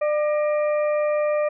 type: harmonic tone with a mistuned harmonic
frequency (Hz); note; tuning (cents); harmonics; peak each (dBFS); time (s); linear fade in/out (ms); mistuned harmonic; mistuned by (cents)
598; D5; +31; 1 / 2 / 3 / 4; -19 / -31 / -37 / -37; 0.01-1.49; 10; 3; +82
effects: none